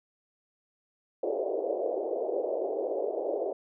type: band-pass noise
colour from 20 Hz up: pink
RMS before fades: -31 dBFS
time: 1.23-3.53 s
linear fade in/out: 5 ms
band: 370 to 660 Hz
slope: 48 dB/octave
effects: none